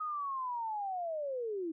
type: linear sweep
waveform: sine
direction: down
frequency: 1264 to 311.1 Hz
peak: -34 dBFS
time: 0-1.72 s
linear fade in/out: 10 ms
effects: none